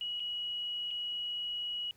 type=tone with dropouts; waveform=sine; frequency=2914 Hz; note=F#7; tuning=27 cents flat; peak=-34 dBFS; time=0.01-1.91 s; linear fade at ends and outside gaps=1 ms; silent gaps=0.197-0.202 / 0.907-0.911 s; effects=pink hiss -66 dBFS RMS until 1.96 s